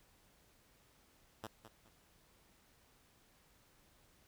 5% pulse tone with echo, 110 Hz, A2, in tune, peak -32 dBFS, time 1.43-1.47 s, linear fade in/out 5 ms, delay 210 ms, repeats 2, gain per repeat -11 dB, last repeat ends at 1.89 s, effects pink hiss -69 dBFS RMS until 4.27 s

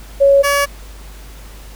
sine / 15% pulse tone pair in turn, 556 / 567.4 Hz, C#5 / C#5, +5 / +40 cents, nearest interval unison, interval 35 cents, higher second, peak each -6 dBFS, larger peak neither, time 0.2-0.43 / 0.43-0.66 s, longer neither, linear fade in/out 20 ms, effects added 50 Hz sine -33 dBFS peak until 1.75 s + pink hiss -41 dBFS RMS until 1.75 s

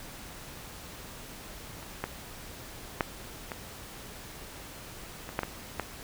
clicks, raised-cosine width 0.5 ms, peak -30 / -15 / -10 / -19 / -24 / -12 / -16 / -14 dBFS, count 8, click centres 1.828 / 2.04 / 3.008 / 3.518 / 5.291 / 5.391 / 5.433 / 5.797 s, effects pink hiss -45 dBFS RMS until 6.03 s

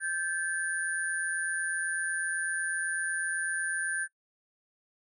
sine tone cluster, 1562 / 1730 / 9560 Hz, G6 / A6 / D9, -7 / -30 / +30 cents, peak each -31 / -35 / -35 dBFS, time 0-4.08 s, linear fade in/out 50 ms, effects noise-tail reverb RT60 0.1 s tail -21 dB re dry

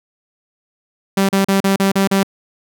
sawtooth tone bursts, 195 Hz, G3, 9 cents flat, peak -8 dBFS, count 7, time 1.17-2.232 s, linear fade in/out 5 ms, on 120 ms, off 37 ms, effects none

